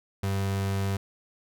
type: tone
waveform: 35% pulse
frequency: 97.8 Hz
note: G2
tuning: 4 cents flat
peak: -24 dBFS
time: 0.23-0.97 s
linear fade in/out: 5 ms
effects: none